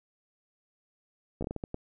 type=slowing click train; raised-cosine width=2 ms; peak=-21 dBFS; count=8; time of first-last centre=1.41-1.744 s; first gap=14 ms; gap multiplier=1.4; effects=none